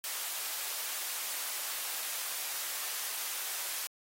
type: high-pass noise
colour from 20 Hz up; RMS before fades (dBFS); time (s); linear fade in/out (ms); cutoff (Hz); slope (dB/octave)
white; -37; 0.04-3.87; 0; 690; 12
effects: AAC 48 kbps